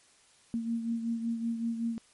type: beating tone pair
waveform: sine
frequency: 230 / 235.3 Hz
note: A#3 / A#3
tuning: -23 / +16 cents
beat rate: 5.3 Hz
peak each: -30 / -38 dBFS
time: 0.54-1.98 s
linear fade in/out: 0 ms
effects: white hiss -62 dBFS RMS until 2.13 s + MP3 48 kbps